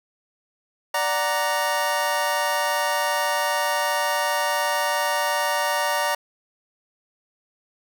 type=chord; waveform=25% pulse; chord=D augmented; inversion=none; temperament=equal; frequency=587.3 / 740 / 932.3 Hz; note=D5 / F#5 / A#5; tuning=0 / 0 / 0 cents; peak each=-22 / -25 / -20 dBFS; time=0.94-6.15 s; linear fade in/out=5 ms; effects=none